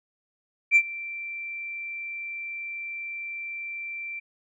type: tone with ADSR envelope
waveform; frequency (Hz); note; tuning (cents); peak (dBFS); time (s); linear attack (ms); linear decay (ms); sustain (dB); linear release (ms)
sine; 2349; D7; 0; -11; 0.71-4.2; 49; 61; -21; 14
effects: tanh soft clip ceiling -10 dBFS